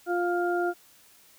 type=harmonic tone; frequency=350.9 Hz; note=F4; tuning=8 cents sharp; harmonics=1 / 2 / 4; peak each=-26 / -29 / -32 dBFS; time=0.06-0.74 s; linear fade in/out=50 ms; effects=white hiss -57 dBFS RMS until 1.38 s